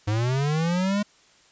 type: linear sweep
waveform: square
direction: up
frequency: 101.8 to 209.1 Hz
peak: -22 dBFS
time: 0.07-1.03 s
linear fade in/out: 10 ms
effects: white hiss -57 dBFS RMS until 1.51 s + resampled to 16000 Hz